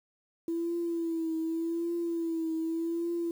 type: tone with vibrato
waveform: sine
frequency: 331.8 Hz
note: E4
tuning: 11 cents sharp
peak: -28 dBFS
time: 0.48-3.31 s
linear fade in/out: 2 ms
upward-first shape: triangle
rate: 0.85 Hz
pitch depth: 57 cents each way
effects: tanh soft clip ceiling -24 dBFS + 9-bit